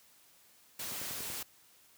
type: noise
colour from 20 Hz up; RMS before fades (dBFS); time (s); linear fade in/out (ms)
white; -40; 0.79-1.43; 5
type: click train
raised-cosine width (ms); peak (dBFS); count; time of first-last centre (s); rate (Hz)
2; -34; 5; 0.92-1.301; 10.5
effects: white hiss -63 dBFS RMS until 1.97 s + high-pass 60 Hz 12 dB/octave